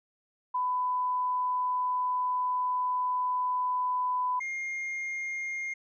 sine / triangle tone pair in turn, 1000 / 2125 Hz, B5 / C7, +21 / +26 cents, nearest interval octave + minor second, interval 1305 cents, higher second, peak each -26 / -30 dBFS, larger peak first, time 0.54-4.4 / 4.4-5.74 s, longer first, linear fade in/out 10 ms, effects resampled to 16000 Hz

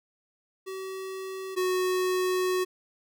square tone pair in turn, 380.8 / 368.3 Hz, F#4 / F#4, +50 / -8 cents, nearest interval minor second, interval 58 cents, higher first, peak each -35 / -25 dBFS, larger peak second, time 0.66-1.56 / 1.56-2.65 s, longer second, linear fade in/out 20 ms, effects none

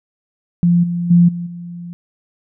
sine tone with level steps, 173.3 Hz, F3, 13 cents flat, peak -9 / -17 / -6 / -21 / -27 dBFS, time 0.63-1.93 s, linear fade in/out 0 ms, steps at 0.83 / 1.1 / 1.28 / 1.46 s, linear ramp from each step 10 ms, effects none

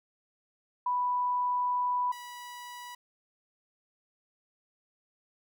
sine / sawtooth tone pair in turn, 987.8 / 977 Hz, B5 / B5, 0 / -19 cents, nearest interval unison, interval 19 cents, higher first, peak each -26 / -38 dBFS, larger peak first, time 0.86-2.12 / 2.12-2.95 s, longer first, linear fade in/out 5 ms, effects none

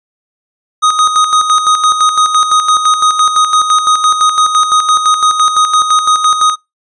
square tone with tremolo, 1249 Hz, D#6, 6 cents sharp, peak -6 dBFS, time 0.82-6.56 s, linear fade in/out 20 ms, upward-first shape square, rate 5.9 Hz, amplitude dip 55%, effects noise-tail reverb RT60 0.2 s tail -24 dB re dry + resampled to 22050 Hz

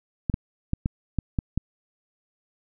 clicks, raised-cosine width 5 ms, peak -11 dBFS, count 7, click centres 0.298 / 0.341 / 0.734 / 0.859 / 1.187 / 1.388 / 1.576 s, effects none

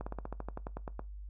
slowing click train, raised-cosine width 1 ms, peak -25 dBFS, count 13, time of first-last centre 0.01-0.994 s, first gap 55 ms, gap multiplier 1.07, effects noise-tail reverb RT60 0.2 s tail -19 dB re dry + added 50 Hz sine -42 dBFS peak until 1.29 s

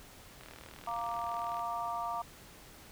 click train, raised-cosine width 0.3 ms, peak -33 dBFS, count 48, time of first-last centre 0.41-1.594 s, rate 39.7 Hz
sine chord, Bb major, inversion second, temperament equal, 698.5 / 932.3 / 1174.7 Hz, F5 / Bb5 / D6, 0 / 0 / 0 cents, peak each -38 dBFS, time 0.87-2.22 s, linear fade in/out 5 ms
effects pink hiss -54 dBFS RMS until 2.91 s

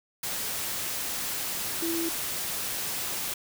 sine tone in noise, 332.8 Hz, E4, 17 cents sharp, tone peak -28 dBFS, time 1.82-2.09 s, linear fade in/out 5 ms, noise white, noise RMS -32 dBFS, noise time 0.23-3.34 s, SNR +1 dB, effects none

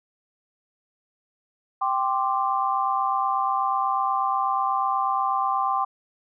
sine chord, G suspended fourth, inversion none, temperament equal, 784 / 1046.5 / 1174.7 Hz, G5 / C6 / D6, 0 / 0 / 0 cents, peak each -25 / -25 / -26 dBFS, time 1.81-5.85 s, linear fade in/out 10 ms, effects none

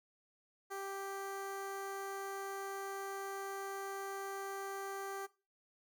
15% pulse tone with notch filter, 392 Hz, G4, in tune, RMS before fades -43 dBFS, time 0.7-5.27 s, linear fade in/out 20 ms, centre 3700 Hz, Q 1.8, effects noise-tail reverb RT60 0.3 s tail -18 dB re dry

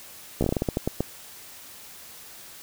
slowing click train, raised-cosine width 2 ms, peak -10 dBFS, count 12, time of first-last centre 0.41-1.006 s, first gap 14 ms, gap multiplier 1.25, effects white hiss -45 dBFS RMS until 2.62 s

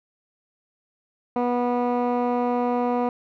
15% pulse tone with low-pass filter, 244.2 Hz, B3, 19 cents flat, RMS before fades -23 dBFS, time 1.36-3.09 s, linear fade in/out 2 ms, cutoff 1100 Hz, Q 0.92, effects none

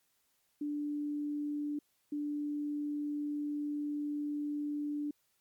sine tone bursts at uneven times, 293.7 Hz, D4, in tune, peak -33 dBFS, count 2, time 0.61-1.79 / 2.12-5.11 s, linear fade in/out 5 ms, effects white hiss -75 dBFS RMS until 5.4 s + MP3 96 kbps

